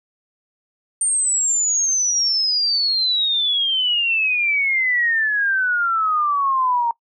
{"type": "exponential sweep", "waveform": "sine", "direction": "down", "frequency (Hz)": [8870, 925], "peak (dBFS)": -16, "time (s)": [1.01, 6.91], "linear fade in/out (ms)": 2, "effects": ["noise-tail reverb RT60 0.1 s tail -22 dB re dry"]}